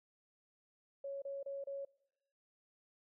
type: tone bursts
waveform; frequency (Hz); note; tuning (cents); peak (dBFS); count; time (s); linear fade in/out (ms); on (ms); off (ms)
sine; 554.4; C#5; 0; -40; 4; 1.04-1.85; 5; 180; 30
effects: noise-tail reverb RT60 0.9 s tail -23 dB re dry